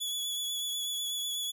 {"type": "tone with vibrato", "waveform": "sawtooth", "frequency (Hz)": 3406, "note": "G#7", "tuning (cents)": 43, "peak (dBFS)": -29, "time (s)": [0, 1.52], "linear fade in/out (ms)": 20, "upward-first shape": "sine", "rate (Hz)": 8.1, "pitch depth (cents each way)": 22, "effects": []}